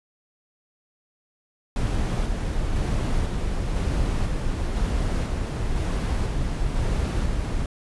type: noise with tremolo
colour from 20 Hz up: brown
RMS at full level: -23 dBFS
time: 1.76-7.66 s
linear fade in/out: 2 ms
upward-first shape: square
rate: 1 Hz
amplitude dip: 25%
effects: resampled to 24000 Hz